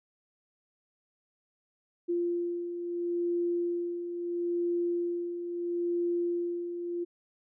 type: beating tone pair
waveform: sine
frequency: 346.2 / 346.95 Hz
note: F4 / F4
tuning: -15 / -11 cents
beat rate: 0.75 Hz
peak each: -37 / -29 dBFS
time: 2.08-7.05 s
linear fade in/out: 20 ms
effects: none